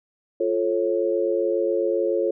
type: chord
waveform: sine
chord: F augmented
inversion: none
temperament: just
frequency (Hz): 349.2 / 436.5 / 545.7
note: F4 / A4 / C#5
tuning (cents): 0 / -14 / -27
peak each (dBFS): -24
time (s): 0.4-2.31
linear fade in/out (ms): 5
effects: none